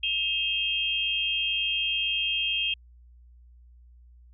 sine tone cluster, 2580 / 2778 / 3207 Hz, E7 / F7 / G7, -38 / -10 / +39 cents, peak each -30 / -31 / -27 dBFS, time 0.03-2.74 s, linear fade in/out 5 ms, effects added 60 Hz sine -50 dBFS peak until 4.33 s

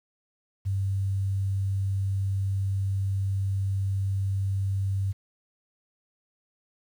sine tone with quantisation, 97.4 Hz, G2, 11 cents flat, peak -24 dBFS, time 0.65-5.13 s, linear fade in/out 20 ms, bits 9, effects none

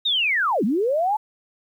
sine linear two-way sweep, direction down then up, 3787 to 185 to 881 Hz, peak -18 dBFS, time 0.05-1.17 s, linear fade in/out 10 ms, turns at 0.64 s, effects 9-bit

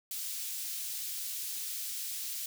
white high-pass noise, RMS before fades -38 dBFS, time 0.11-2.46 s, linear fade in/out 2 ms, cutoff 3500 Hz, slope 12 dB/octave, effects none

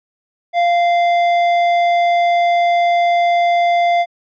sine tone with tanh clipping, 694 Hz, F5, 11 cents flat, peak -13 dBFS, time 0.53-4.06 s, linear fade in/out 50 ms, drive 13 dB, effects low-pass 4000 Hz 12 dB/octave

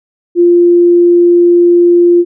sine tone, 348 Hz, F4, 6 cents flat, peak -3 dBFS, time 0.35-2.25 s, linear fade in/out 50 ms, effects none

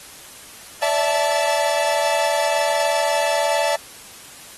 45% pulse chord, D suspended second, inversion none, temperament equal with one note detuned, 579.6 / 659.3 / 880 Hz, D5 / E5 / A5, -23 / 0 / 0 cents, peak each -22 dBFS, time 0.82-3.76 s, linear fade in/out 5 ms, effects white hiss -41 dBFS RMS until 4.57 s + AAC 32 kbps

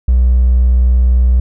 triangle tone with hard clipping, 61.74 Hz, B1, in tune, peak -6 dBFS, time 0.08-1.4 s, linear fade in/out 5 ms, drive 2 dB, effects none

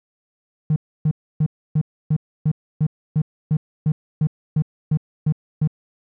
triangle tone bursts, 153.8 Hz, D#3, 20 cents flat, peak -11 dBFS, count 15, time 0.7-5.675 s, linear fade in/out 5 ms, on 61 ms, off 290 ms, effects tanh soft clip ceiling -11 dBFS

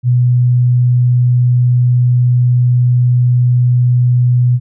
sine tone, 123.47 Hz, B2, in tune, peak -7 dBFS, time 0.03-4.6 s, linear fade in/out 50 ms, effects none

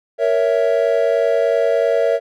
triangle chord, A# diminished, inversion none, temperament equal with one note detuned, 466.2 / 556.3 / 659.3 Hz, A#4 / C#5 / E5, 0 / +6 / 0 cents, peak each -16 dBFS, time 0.18-2.2 s, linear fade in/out 50 ms, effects none

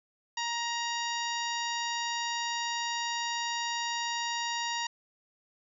harmonic tone with a mistuned harmonic, 940 Hz, A#5, 14 cents sharp, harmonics 1 / 2 / 3 / 4 / 5 / 6 / 7, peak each -34 / -37 / -39 / -40 / -41 / -42 / -42 dBFS, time 0.37-4.87 s, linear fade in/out 5 ms, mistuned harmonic 7, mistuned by +84 cents, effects none

